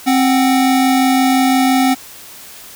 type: tone pair together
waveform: square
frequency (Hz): 263.9 / 745.9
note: C4 / F#5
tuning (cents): +15 / +14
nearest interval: octave + tritone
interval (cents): 1799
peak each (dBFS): -12 / -17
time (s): 0.06-1.95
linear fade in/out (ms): 20
effects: white hiss -36 dBFS RMS until 2.75 s